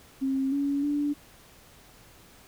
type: tone with pitch steps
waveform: sine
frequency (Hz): 268 / 281.9 / 290.8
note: C4 / C#4 / D4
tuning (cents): +42 / +29 / -17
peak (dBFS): -24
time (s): 0.21-1.14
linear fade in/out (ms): 20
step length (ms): 310
effects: pink hiss -54 dBFS RMS until 2.47 s